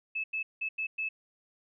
sine tone bursts at uneven times, 2607 Hz, E7, 20 cents flat, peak -30 dBFS, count 5, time 0.15-0.24 / 0.33-0.43 / 0.61-0.69 / 0.78-0.87 / 0.98-1.09 s, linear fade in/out 10 ms, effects none

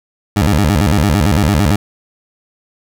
20% pulse tone with vibrato, 87.31 Hz, F2, in tune, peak -5 dBFS, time 0.36-1.76 s, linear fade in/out 5 ms, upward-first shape square, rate 8.9 Hz, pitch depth 280 cents each way, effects none

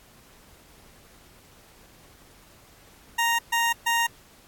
20% pulse tone bursts, 932.3 Hz, A#5, in tune, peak -16 dBFS, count 3, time 3.18-4.07 s, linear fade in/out 10 ms, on 210 ms, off 130 ms, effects pink hiss -54 dBFS RMS until 4.47 s + AAC 64 kbps

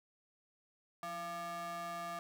square ring-modulated tone, 255 Hz, C4, 44 cents flat, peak -38 dBFS, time 1.03-2.19 s, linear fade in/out 0 ms, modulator 941 Hz, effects 12-bit

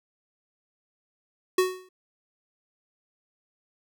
square tone with exponential decay, 370 Hz, F#4, in tune, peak -17 dBFS, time 1.58-1.89 s, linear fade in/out 5 ms, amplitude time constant 66 ms, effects none

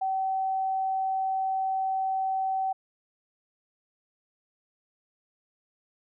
sine tone, 765 Hz, G5, 42 cents flat, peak -25 dBFS, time 0.01-2.73 s, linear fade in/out 10 ms, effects none

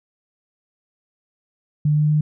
sine tone with pitch steps, 149.8 / 150.75 / 151.72 Hz, D3 / D3 / D#3, +35 / +46 / -43 cents, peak -14 dBFS, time 1.85-2.21 s, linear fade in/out 5 ms, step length 120 ms, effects none

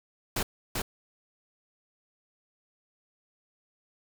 pink noise with echo, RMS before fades -29 dBFS, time 0.36-0.43 s, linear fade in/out 5 ms, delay 390 ms, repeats 1, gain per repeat -2 dB, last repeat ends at 0.82 s, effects none

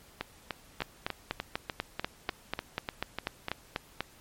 two click trains, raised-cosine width 0.3 ms, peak -14 / -16 dBFS, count 14 / 12, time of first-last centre 0.82-4.006 / 0.21-3.484 s, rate 4.08 / 3.36 Hz, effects pink hiss -57 dBFS RMS until 4.2 s + MP3 64 kbps

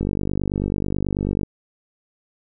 click train, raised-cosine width 3 ms, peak -10 dBFS, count 71, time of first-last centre 0.01-1.433 s, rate 49.2 Hz, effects none

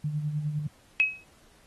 sine tone with tremolo, 150 Hz, D3, 37 cents sharp, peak -25 dBFS, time 0.04-0.67 s, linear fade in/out 5 ms, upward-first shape sine, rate 9.8 Hz, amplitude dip 55%
sine tone with exponential decay, 2556 Hz, D#7, 46 cents sharp, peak -15 dBFS, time 1-1.24 s, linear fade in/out 0 ms, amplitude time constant 51 ms
effects pink hiss -60 dBFS RMS until 1.66 s + AAC 32 kbps

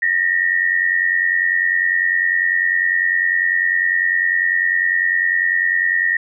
sine tone pair together, 1821 / 1911 Hz, A#6 / A#6, -41 / +43 cents, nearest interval minor second, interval 84 cents, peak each -17 dBFS, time 0.02-6.17 s, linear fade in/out 5 ms, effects none

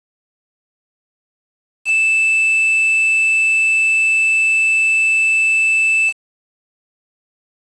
triangle tone with quantisation, 2637 Hz, E7, in tune, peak -10 dBFS, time 1.85-6.13 s, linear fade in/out 50 ms, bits 5, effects resampled to 22050 Hz

